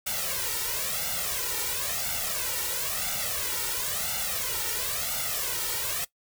white noise with flanger, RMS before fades -30 dBFS, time 0.06-6.05 s, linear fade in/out 10 ms, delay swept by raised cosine 1.4 to 2.18 ms, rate 0.98 Hz, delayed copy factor +1, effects noise-tail reverb RT60 0.1 s tail -19 dB re dry

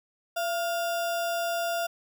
sine tone with sample-and-hold, 680 Hz, F5, 46 cents flat, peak -26 dBFS, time 0.36-1.87 s, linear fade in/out 10 ms, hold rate 2100 Hz, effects none

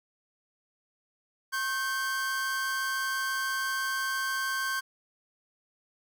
45% pulse tone pair together, 1081 / 1555.1 Hz, C#6 / G6, -44 / -14 cents, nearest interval tritone, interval 630 cents, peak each -34 / -30 dBFS, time 1.52-4.81 s, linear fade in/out 20 ms, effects none

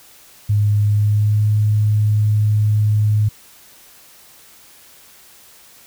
sine tone with pitch glide, 103.83 to 105.89 Hz, G#2 to G#2, 0 to +34 cents, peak -12 dBFS, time 0.49-3.29 s, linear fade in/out 10 ms, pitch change +34 cents, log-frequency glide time 0.85-1.48 s, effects white hiss -46 dBFS RMS until 5.86 s

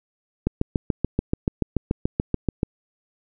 click train, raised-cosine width 3 ms, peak -7 dBFS, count 16, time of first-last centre 0.47-2.631 s, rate 6.94 Hz, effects none

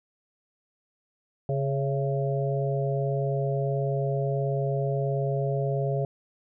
harmonic tone with a mistuned harmonic, 138.59 Hz, C#3, in tune, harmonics 1 / 3 / 4 / 5, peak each -26 / -31 / -32 / -33 dBFS, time 1.49-6.05 s, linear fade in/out 2 ms, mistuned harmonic 5, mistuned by -51 cents, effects none

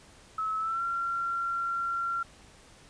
sine tone with pitch glide, 1295 to 1372 Hz, E6 to F6, -31 to -31 cents, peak -28 dBFS, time 0.38-2.23 s, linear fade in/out 5 ms, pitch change +100 cents, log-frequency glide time 0.58-0.83 s, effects pink hiss -55 dBFS RMS until 2.89 s + resampled to 22050 Hz

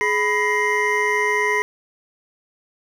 triangle tone cluster, 420.4 / 993 / 1897 / 2088 Hz, G#4 / B5 / A#6 / C7, +21 / +9 / +30 / -4 cents, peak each -21 dBFS, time 0.01-1.62 s, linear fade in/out 0 ms, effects none

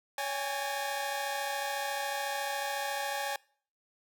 sawtooth tone cluster, 562 / 796 / 830 / 1811 Hz, C#5 / G5 / G#5 / A6, +24 / +26 / -1 / +49 cents, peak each -34 / -37 / -31 / -38 dBFS, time 0.18-3.36 s, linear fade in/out 2 ms, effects noise-tail reverb RT60 0.5 s tail -24 dB re dry

